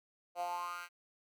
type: tone with high-pass filter sweep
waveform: 10% pulse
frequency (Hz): 175.1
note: F3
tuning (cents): +5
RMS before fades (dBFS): -40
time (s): 0.35-0.89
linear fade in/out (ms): 50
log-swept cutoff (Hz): 620 to 1700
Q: 6.4
effects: none